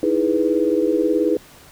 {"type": "chord", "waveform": "sine", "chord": "E major seventh", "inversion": "third", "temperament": "equal", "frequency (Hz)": [311.1, 329.6, 415.3, 493.9], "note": ["D#4", "E4", "G#4", "B4"], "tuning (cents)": [0, 0, 0, 0], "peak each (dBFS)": -21, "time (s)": [0.03, 1.37], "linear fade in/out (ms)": 2, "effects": ["pink hiss -46 dBFS RMS until 1.71 s"]}